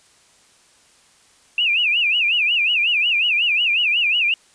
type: tone with vibrato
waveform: sine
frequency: 2637 Hz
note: E7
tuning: in tune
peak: -15 dBFS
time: 1.58-4.34 s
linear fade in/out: 2 ms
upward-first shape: sine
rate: 5.5 Hz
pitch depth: 190 cents each way
effects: white hiss -54 dBFS RMS until 4.54 s + resampled to 22050 Hz